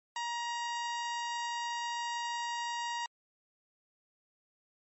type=tone; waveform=sawtooth; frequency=946 Hz; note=A#5; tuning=25 cents sharp; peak=-30 dBFS; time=0.16-3.06 s; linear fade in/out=2 ms; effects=MP3 32 kbps